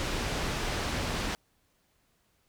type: low-pass noise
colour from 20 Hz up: pink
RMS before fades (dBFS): -32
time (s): 0-1.35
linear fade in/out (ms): 0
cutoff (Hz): 5900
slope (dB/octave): 12
effects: pink hiss -71 dBFS RMS until 2.48 s